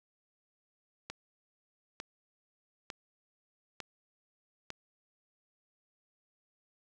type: click train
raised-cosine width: 0.2 ms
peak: -22 dBFS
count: 5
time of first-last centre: 1.1-4.704 s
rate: 1.11 Hz
effects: 10-bit